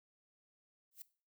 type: noise with exponential growth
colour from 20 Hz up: violet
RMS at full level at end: -44 dBFS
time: 0.91-1.02 s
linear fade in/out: 5 ms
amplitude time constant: 23 ms
effects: noise-tail reverb RT60 0.4 s tail -18 dB re dry

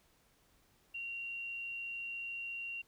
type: tone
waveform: sine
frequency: 2757 Hz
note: F7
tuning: 23 cents flat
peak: -39 dBFS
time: 0.94-2.82 s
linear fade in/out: 10 ms
effects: pink hiss -70 dBFS RMS until 2.87 s

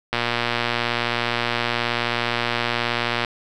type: click train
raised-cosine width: 0.3 ms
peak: -5 dBFS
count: 372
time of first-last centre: 0.13-3.248 s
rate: 119 Hz
effects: none

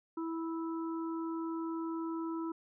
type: harmonic tone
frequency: 328 Hz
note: E4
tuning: 9 cents flat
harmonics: 1 / 3 / 4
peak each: -35 / -45 / -47 dBFS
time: 0.17-2.52 s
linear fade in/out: 5 ms
effects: none

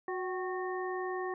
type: harmonic tone with a mistuned harmonic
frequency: 366.3 Hz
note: F#4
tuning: 17 cents flat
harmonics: 1 / 2 / 3 / 5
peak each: -35 / -40 / -41 / -43 dBFS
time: 0.08-1.34 s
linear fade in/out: 2 ms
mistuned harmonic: 2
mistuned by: +64 cents
effects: none

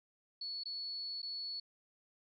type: tone with dropouts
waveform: sine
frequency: 4409 Hz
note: C#8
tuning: 10 cents flat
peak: -39 dBFS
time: 0.41-1.6 s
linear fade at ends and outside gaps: 5 ms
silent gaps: 0.636-0.655 / 1.219-1.228 s
effects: none

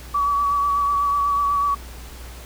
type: tone with vibrato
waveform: sine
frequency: 1140 Hz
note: C#6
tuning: 48 cents sharp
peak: -17 dBFS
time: 0.14-1.75 s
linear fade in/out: 10 ms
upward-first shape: sine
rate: 8.1 Hz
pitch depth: 24 cents each way
effects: added 60 Hz sine -36 dBFS peak until 2.45 s + pink hiss -42 dBFS RMS until 2.45 s

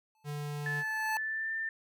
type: tone with exponential growth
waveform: square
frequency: 872 Hz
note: A5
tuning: 16 cents flat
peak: -31 dBFS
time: 0.15-1.17 s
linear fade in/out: 1 ms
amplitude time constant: 220 ms
type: tone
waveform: square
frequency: 146.83 Hz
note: D3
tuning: in tune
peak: -36 dBFS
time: 0.24-0.84 s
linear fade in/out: 50 ms
type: tone with pitch glide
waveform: sine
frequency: 1739 to 1790 Hz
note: A6 to A6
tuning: -21 to +29 cents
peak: -32 dBFS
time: 0.66-1.69 s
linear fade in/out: 2 ms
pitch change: +50 cents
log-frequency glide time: 1.09-1.54 s
effects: none

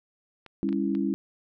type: clicks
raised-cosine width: 0.3 ms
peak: -29 dBFS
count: 4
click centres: 0.463 / 0.69 / 0.728 / 0.951 s
type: chord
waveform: sine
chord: C# diminished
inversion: second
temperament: equal with one note detuned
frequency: 200.8 / 277.2 / 329.6 Hz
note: G3 / C#4 / E4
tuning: +42 / 0 / 0 cents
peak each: -28 / -28 / -29 dBFS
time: 0.63-1.14 s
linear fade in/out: 0 ms
effects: none

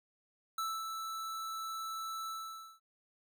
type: tone with ADSR envelope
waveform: square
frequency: 1318.5 Hz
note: E6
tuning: in tune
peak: -34 dBFS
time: 0.58-2.8 s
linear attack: 4 ms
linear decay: 240 ms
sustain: -5 dB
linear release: 510 ms
effects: none

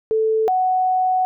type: tone pair in turn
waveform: sine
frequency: 440 / 742.6 Hz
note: A4 / F#5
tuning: 0 / +6 cents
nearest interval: major sixth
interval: 906 cents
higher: second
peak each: -15 dBFS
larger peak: neither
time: 0.11-0.48 / 0.48-1.25 s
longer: second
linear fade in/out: 0 ms
effects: none

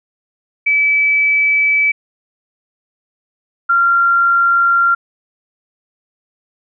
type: tone pair in turn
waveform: sine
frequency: 2300 / 1381.5 Hz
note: D7 / F6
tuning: -37 / -19 cents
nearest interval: major sixth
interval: 882 cents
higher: first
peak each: -10 / -9 dBFS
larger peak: second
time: 0.66-1.92 / 3.69-4.95 s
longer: neither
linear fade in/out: 10 ms
effects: none

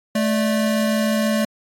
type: tone pair together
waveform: square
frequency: 217.4 / 586 Hz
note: A3 / D5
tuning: -21 / -4 cents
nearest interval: octave + perfect fourth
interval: 1717 cents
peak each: -19 / -24 dBFS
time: 0.15-1.45 s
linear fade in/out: 5 ms
effects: AAC 48 kbps

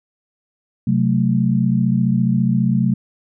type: chord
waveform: sine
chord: F# diminished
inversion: second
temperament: equal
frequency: 130.81 / 185 / 220 Hz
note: C3 / F#3 / A3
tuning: 0 / 0 / 0 cents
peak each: -18 dBFS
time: 0.87-2.94 s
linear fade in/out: 5 ms
effects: none

